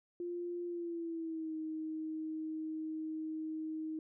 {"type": "tone with pitch glide", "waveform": "sine", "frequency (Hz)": [349.2, 314.7], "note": ["F4", "D#4"], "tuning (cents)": [0, 20], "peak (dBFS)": -37, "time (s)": [0.2, 3.99], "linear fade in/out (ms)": 2, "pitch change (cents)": -180, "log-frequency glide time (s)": [0.66, 1.55], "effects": []}